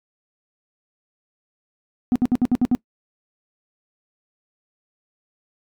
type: tone bursts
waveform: sine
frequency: 246.9 Hz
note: B3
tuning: in tune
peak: -11 dBFS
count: 7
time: 2.12-2.75 s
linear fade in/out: 0 ms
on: 36 ms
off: 63 ms
effects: noise-tail reverb RT60 0.1 s tail -24 dB re dry + tanh soft clip ceiling -13 dBFS